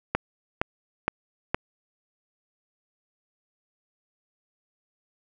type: click train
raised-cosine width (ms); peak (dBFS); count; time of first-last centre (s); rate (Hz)
0.5; -7; 4; 0.15-1.545; 2.15
effects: none